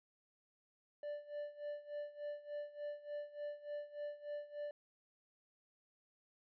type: tone with tremolo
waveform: triangle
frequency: 587.3 Hz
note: D5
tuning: in tune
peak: -38 dBFS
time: 1.03-4.71 s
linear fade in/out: 2 ms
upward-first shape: sine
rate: 3.4 Hz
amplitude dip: 85%
effects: resampled to 11025 Hz